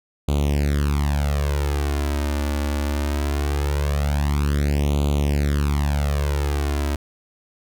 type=tone with flanger; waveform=sawtooth; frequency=72.1 Hz; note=D2; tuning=31 cents flat; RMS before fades=-21 dBFS; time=0.28-6.96 s; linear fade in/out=5 ms; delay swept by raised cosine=0.28 to 3.48 ms; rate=0.21 Hz; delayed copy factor=+0.95; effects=none